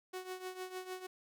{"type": "tone with tremolo", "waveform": "sawtooth", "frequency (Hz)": 370.1, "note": "F#4", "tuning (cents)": 0, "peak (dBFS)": -35, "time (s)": [0.13, 1.07], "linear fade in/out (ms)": 10, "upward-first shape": "triangle", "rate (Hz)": 6.6, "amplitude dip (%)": 80, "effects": []}